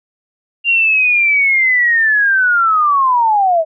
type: linear sweep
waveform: sine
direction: down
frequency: 2794 to 622.3 Hz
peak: -9 dBFS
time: 0.64-3.65 s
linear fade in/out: 50 ms
effects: none